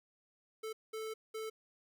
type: tone bursts at uneven times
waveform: square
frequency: 439.2 Hz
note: A4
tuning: 3 cents flat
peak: -40 dBFS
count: 3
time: 0.63-0.73 / 0.93-1.14 / 1.34-1.5 s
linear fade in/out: 10 ms
effects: 13-bit